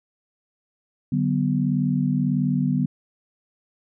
sine chord, B minor, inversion first, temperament equal with one note detuned, 146.83 / 188.45 / 246.9 Hz, D3 / F#3 / B3, 0 / +32 / 0 cents, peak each -23 / -24 / -23 dBFS, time 1.12-2.86 s, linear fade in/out 5 ms, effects none

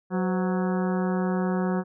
harmonic tone with a mistuned harmonic, 185 Hz, F#3, in tune, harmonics 1 / 2 / 3 / 4 / 5 / 6 / 7 / 8 / 9, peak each -24 / -30 / -34 / -36 / -38 / -40 / -41 / -42 / -43 dBFS, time 0.1-1.84 s, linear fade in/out 50 ms, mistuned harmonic 3, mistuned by -110 cents, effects none

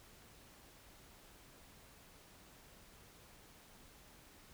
silence, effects pink hiss -61 dBFS RMS until 4.53 s

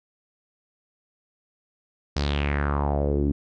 sawtooth tone with low-pass filter sweep, 71.8 Hz, D2, 39 cents flat, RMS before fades -24 dBFS, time 2.16-3.32 s, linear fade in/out 5 ms, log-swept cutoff 5200 to 270 Hz, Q 3.9, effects none

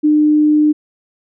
sine tone, 301.8 Hz, D4, 47 cents sharp, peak -8 dBFS, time 0.03-0.73 s, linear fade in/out 20 ms, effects none

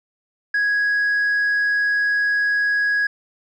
sine tone with tanh clipping, 1661.2 Hz, G#6, in tune, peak -17 dBFS, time 0.54-3.07 s, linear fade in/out 5 ms, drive 1 dB, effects none

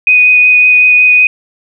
sine tone with vibrato, 2489 Hz, D#7, in tune, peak -3 dBFS, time 0.07-1.27 s, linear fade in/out 2 ms, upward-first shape triangle, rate 5.4 Hz, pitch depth 12 cents each way, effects none

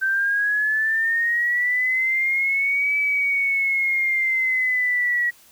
sine linear two-way sweep, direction up then down, 1547 to 2299 to 1916 Hz, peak -18 dBFS, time 0.01-5.31 s, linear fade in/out 20 ms, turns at 2.97 s, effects white hiss -52 dBFS RMS until 5.51 s

